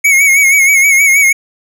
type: tone with vibrato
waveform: square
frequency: 2209 Hz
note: C#7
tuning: 7 cents flat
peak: -6 dBFS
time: 0.04-1.33 s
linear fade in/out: 10 ms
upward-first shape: sine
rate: 6.3 Hz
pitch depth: 60 cents each way
effects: none